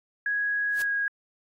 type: tone with pitch glide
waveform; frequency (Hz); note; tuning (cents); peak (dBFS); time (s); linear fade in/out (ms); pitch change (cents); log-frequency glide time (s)
sine; 1661.2 to 1643.1; G#6 to G#6; 0 to -19; -24; 0.26-1.08; 2; -19; 0.77-0.9
type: noise with exponential growth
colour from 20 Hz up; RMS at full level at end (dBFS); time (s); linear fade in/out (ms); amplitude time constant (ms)
white; -34; 0.69-0.82; 1; 27
effects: AAC 48 kbps